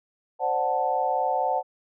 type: chord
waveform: sine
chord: D dominant seventh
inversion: third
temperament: equal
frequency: 523.3 / 587.3 / 740 / 880 Hz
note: C5 / D5 / F#5 / A5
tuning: 0 / 0 / 0 / 0 cents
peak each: -29 / -31 / -25 / -27 dBFS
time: 0.39-1.63 s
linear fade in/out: 50 ms
effects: none